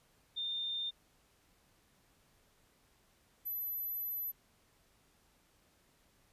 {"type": "tone pair in turn", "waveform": "sine", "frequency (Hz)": [3617, 12006], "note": ["A7", "F#9"], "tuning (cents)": [47, 24], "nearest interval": "octave + major sixth", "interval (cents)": 2077, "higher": "second", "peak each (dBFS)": [-35, -36], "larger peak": "first", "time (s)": [[0.36, 0.91], [3.45, 4.32]], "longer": "second", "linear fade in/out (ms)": 20, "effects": ["pink hiss -70 dBFS RMS until 6.32 s", "resampled to 32000 Hz"]}